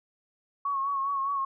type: tone with vibrato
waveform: sine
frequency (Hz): 1105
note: C#6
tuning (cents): -6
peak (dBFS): -26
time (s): 0.65-1.45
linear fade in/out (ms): 5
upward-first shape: sine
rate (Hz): 4.9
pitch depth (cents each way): 43
effects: none